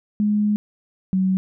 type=tone pair in turn; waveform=sine; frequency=209 / 188.31 Hz; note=G#3 / F#3; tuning=+11 / +31 cents; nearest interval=major second; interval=180 cents; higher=first; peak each=-16 dBFS; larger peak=neither; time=0.2-0.56 / 1.13-1.37 s; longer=first; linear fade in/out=0 ms; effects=none